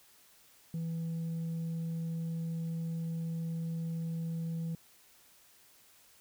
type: tone with tanh clipping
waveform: sine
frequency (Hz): 164.81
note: E3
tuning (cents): 0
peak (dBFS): -34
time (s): 0.74-4.75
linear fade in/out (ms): 2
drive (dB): 2
effects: white hiss -62 dBFS RMS until 6.2 s